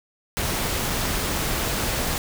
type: noise with dropouts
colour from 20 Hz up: pink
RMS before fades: -25 dBFS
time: 0.37-2.18 s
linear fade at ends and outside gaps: 0 ms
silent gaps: 0.901-0.904 s
effects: none